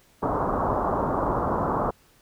white low-pass noise, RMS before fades -25 dBFS, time 0.22-1.91 s, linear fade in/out 10 ms, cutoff 1200 Hz, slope 48 dB/octave, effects pink hiss -59 dBFS RMS until 2.21 s

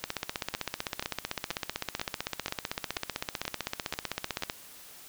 two click trains, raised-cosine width 0.2 ms, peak -13 / -15 dBFS, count 71 / 9, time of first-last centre 0.04-4.499 / 0.54-4.423 s, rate 15.7 / 2.06 Hz, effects white hiss -50 dBFS RMS until 5.08 s

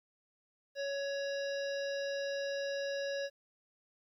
harmonic tone with a mistuned harmonic, 558 Hz, C#5, 11 cents sharp, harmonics 1 / 3 / 5 / 7 / 9 / 10, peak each -35 / -43 / -50 / -49 / -50 / -53 dBFS, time 0.75-3.3 s, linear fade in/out 50 ms, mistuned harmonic 10, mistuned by +17 cents, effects 12-bit

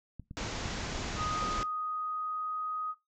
clicks, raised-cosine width 5 ms, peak -30 dBFS, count 9, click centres 0.197 / 0.311 / 0.575 / 0.657 / 0.793 / 0.961 / 1.152 / 1.209 / 1.488 s
pink low-pass noise, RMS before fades -37 dBFS, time 0.37-1.63 s, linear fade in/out 0 ms, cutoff 7300 Hz, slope 96 dB/octave
sine tone with pitch glide, 1244.5 to 1251.7 Hz, D#6 to D#6, 0 to +10 cents, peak -32 dBFS, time 1.16-2.95 s, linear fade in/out 50 ms, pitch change +10 cents, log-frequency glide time 1.45-2.67 s
effects noise-tail reverb RT60 0.2 s tail -19 dB re dry

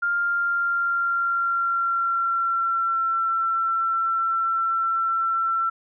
sine tone with pitch glide, 1400 to 1346.1 Hz, F6 to E6, +4 to +36 cents, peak -20 dBFS, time 0.02-5.7 s, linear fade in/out 10 ms, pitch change -68 cents, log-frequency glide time 0.17-3.26 s, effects none

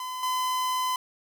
45% pulse tone with level steps, 1016 Hz, B5, 49 cents sharp, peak -32 / -25 dBFS, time 0-0.96 s, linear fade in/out 2 ms, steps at 0.23 s, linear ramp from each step 2 ms, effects none

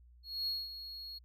triangle tone with ADSR envelope, 4313 Hz, C#8, 48 cents flat, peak -31 dBFS, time 0.23-1.19 s, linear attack 240 ms, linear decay 210 ms, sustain -11 dB, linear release 15 ms, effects added 60 Hz sine -57 dBFS peak until 1.24 s

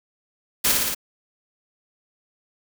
white noise with echo, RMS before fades -19 dBFS, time 0.64-0.72 s, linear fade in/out 10 ms, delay 57 ms, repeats 4, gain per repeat -2 dB, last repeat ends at 0.948 s, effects none

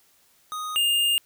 square tone pair in turn, 1244.5 / 2819 Hz, D#6 / F7, 0 / +16 cents, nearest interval octave + major second, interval 1416 cents, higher second, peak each -30 / -20 dBFS, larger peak second, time 0.52-0.76 / 0.76-1.18 s, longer second, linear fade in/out 0 ms, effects white hiss -61 dBFS RMS until 1.25 s

